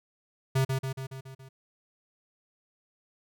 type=tone with echo; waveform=square; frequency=132.9 Hz; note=C3; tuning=27 cents sharp; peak=-23 dBFS; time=0.55-0.65 s; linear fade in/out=10 ms; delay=140 ms; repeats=6; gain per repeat=-4 dB; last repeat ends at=1.49 s; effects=none